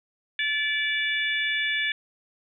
harmonic tone, 579 Hz, D5, 25 cents flat, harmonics 3 / 4 / 5 / 6, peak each -27 / -28 / -34 / -30 dBFS, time 0.39-1.92 s, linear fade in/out 2 ms, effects none

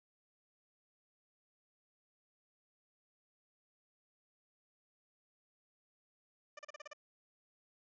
15% pulse tone bursts, 596 Hz, D5, 25 cents sharp, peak -40 dBFS, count 7, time 6.57-6.933 s, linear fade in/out 5 ms, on 21 ms, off 36 ms, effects resampled to 16000 Hz

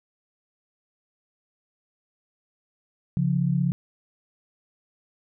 sine tone pair together, 138.59 / 174.61 Hz, C#3 / F3, 0 / 0 cents, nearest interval major third, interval 400 cents, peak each -23 dBFS, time 3.17-3.72 s, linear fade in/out 0 ms, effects none

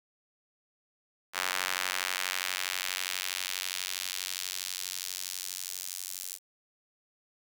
sawtooth tone with high-pass filter sweep, 92.3 Hz, F#2, 4 cents flat, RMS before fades -35 dBFS, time 1.33-6.39 s, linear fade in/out 50 ms, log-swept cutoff 1400 to 7300 Hz, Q 0.94, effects none

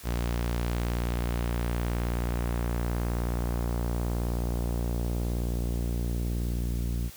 sawtooth tone with low-pass filter sweep, 59.1 Hz, A#1, 24 cents sharp, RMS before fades -29 dBFS, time 0.03-7.11 s, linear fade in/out 50 ms, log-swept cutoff 6900 to 250 Hz, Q 0.78, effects white hiss -48 dBFS RMS until 7.16 s

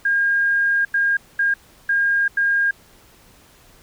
sine tone bursts at uneven times, 1617 Hz, G#6, 47 cents flat, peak -15 dBFS, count 5, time 0.05-0.85 / 0.94-1.17 / 1.39-1.54 / 1.89-2.28 / 2.37-2.71 s, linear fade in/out 5 ms, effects pink hiss -51 dBFS RMS until 3.82 s

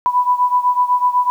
sine beating tone pair, 987.8 / 995.8 Hz, B5 / B5, 0 / +14 cents, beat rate 8 Hz, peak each -14 / -17 dBFS, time 0.06-1.3 s, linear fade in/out 0 ms, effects 8-bit

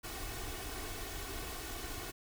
pink noise with comb filter, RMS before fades -42 dBFS, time 0.03-2.12 s, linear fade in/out 20 ms, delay 2.7 ms, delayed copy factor +0.7, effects none

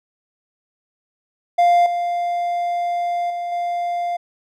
triangle tone with level steps, 698.5 Hz, F5, in tune, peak -9 / -17 / -21 / -18 dBFS, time 1.58-4.17 s, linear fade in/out 10 ms, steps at 1.86 / 3.3 / 3.52 s, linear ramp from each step 2 ms, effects none

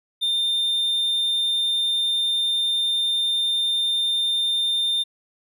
triangle tone, 3610 Hz, A7, 44 cents sharp, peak -18 dBFS, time 0.21-5.04 s, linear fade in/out 20 ms, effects none

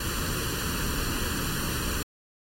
pink noise with comb filter, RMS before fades -30 dBFS, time 0-2.03 s, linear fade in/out 5 ms, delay 0.69 ms, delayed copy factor +0.8, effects AAC 48 kbps

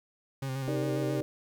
40% pulse tone with vibrato, 133.1 Hz, C3, 30 cents sharp, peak -31 dBFS, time 0.42-1.21 s, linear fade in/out 5 ms, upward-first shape square, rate 7.4 Hz, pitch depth 30 cents each way
sine chord, Eb major seventh, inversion none, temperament equal, 311.1 / 392 / 466.2 / 587.3 Hz, Eb4 / G4 / Bb4 / D5, 0 / 0 / 0 / 0 cents, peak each -33 / -37 / -38 / -36 dBFS, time 0.68-1.22 s, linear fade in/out 0 ms
effects 10-bit

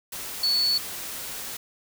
sine tone in noise, 4435 Hz, C#8, in tune, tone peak -20 dBFS, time 0.43-0.78 s, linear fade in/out 5 ms, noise white, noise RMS -35 dBFS, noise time 0.12-1.57 s, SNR +12 dB, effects none

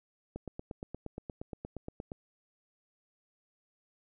click train, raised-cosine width 2 ms, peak -26 dBFS, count 16, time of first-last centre 0.36-2.118 s, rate 8.53 Hz, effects none

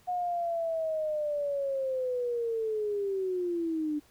sine linear sweep, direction down, 726 to 293.7 Hz, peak -28 dBFS, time 0.07-4 s, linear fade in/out 20 ms, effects pink hiss -62 dBFS RMS until 4.1 s

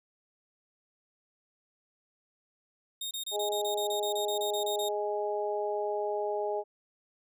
sawtooth tone bursts, 3700 Hz, A#7, 14 cents flat, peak -31 dBFS, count 15, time 3.01-4.888 s, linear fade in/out 5 ms, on 100 ms, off 27 ms
harmonic tone, 207.7 Hz, G#3, in tune, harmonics 2 / 3 / 4, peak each -32 / -34 / -35 dBFS, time 3.31-6.64 s, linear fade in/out 50 ms
effects none

